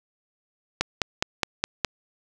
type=click train; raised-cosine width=0.2 ms; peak=-4 dBFS; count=6; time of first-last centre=0.81-1.847 s; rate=4.82 Hz; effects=none